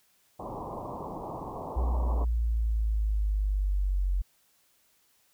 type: low-pass noise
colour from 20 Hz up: white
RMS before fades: -38 dBFS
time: 0.39-2.25 s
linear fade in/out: 10 ms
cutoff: 1100 Hz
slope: 96 dB/octave
type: exponential sweep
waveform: sine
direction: down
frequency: 61.74 to 45.7 Hz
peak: -24 dBFS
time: 1.76-4.22 s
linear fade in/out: 10 ms
effects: white hiss -67 dBFS RMS until 5.33 s